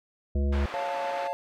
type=harmonic tone; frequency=70.2 Hz; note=C#2; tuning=22 cents sharp; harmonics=1 / 3 / 5 / 7 / 9; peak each=-23 / -33 / -37 / -40 / -42 dBFS; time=0.35-0.66 s; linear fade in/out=5 ms
type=band-pass noise; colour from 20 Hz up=pink; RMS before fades=-39 dBFS; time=0.52-1.28 s; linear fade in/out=10 ms; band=610 to 2300 Hz; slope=12 dB/octave
type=chord; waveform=triangle; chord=Db augmented; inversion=none; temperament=equal; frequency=554.4 / 698.5 / 880 Hz; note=Db5 / F5 / A5; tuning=0 / 0 / 0 cents; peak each=-31 dBFS; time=0.74-1.33 s; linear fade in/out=0 ms
effects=none